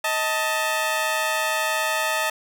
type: tone pair together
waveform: 15% pulse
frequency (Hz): 630.5 / 885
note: D#5 / A5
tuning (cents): +23 / +10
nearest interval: tritone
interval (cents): 587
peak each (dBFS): -18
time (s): 0.04-2.3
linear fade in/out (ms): 5
effects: none